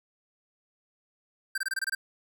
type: tone bursts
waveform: square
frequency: 1568 Hz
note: G6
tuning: in tune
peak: -28 dBFS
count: 8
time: 1.55-1.95 s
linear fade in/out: 5 ms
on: 29 ms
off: 24 ms
effects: none